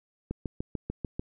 click train, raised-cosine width 3 ms, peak -19 dBFS, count 7, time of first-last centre 0.31-1.195 s, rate 6.78 Hz, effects none

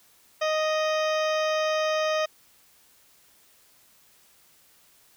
harmonic tone with a mistuned harmonic, 622.3 Hz, D#5, in tune, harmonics 1 / 2 / 3 / 4 / 5 / 6 / 8 / 9 / 10, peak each -24 / -30 / -34 / -36 / -38 / -40 / -42 / -43 / -44 dBFS, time 0.41-2.26 s, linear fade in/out 10 ms, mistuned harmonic 9, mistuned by -22 cents, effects white hiss -59 dBFS RMS until 5.16 s

